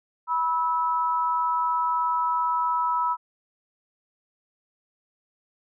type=tone pair together; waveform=sine; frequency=979.1 / 1302 Hz; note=B5 / E6; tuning=-15 / -22 cents; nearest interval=perfect fourth; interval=493 cents; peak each=-23 / -26 dBFS; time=0.27-3.17 s; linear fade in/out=50 ms; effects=none